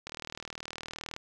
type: click train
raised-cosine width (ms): 0.2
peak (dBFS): -21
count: 44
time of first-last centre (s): 0.07-1.164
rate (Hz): 39.3
effects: none